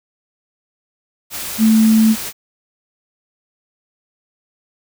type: tone in noise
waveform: sine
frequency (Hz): 220.8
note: A3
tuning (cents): +6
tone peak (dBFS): -8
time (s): 1.58-2.16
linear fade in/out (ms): 50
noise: white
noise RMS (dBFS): -26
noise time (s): 1.3-2.33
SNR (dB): +15
effects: none